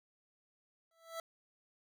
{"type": "tone with exponential growth", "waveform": "25% pulse", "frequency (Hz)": 659.3, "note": "E5", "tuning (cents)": 0, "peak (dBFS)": -34, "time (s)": [0.91, 1.2], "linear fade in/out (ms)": 2, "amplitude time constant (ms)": 62, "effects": []}